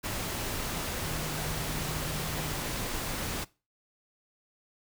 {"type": "tone in noise", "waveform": "sine", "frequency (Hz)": 152.6, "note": "D#3", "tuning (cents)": -33, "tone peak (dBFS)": -37, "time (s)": [1.03, 2.54], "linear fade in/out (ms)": 20, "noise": "pink", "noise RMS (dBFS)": -34, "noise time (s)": [0.03, 3.45], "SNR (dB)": -6, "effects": ["noise-tail reverb RT60 0.3 s tail -21 dB re dry"]}